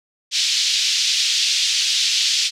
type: band-pass noise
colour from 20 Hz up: pink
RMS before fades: -19 dBFS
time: 0.31-2.51 s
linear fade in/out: 50 ms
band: 3100 to 5900 Hz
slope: 24 dB/octave
effects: none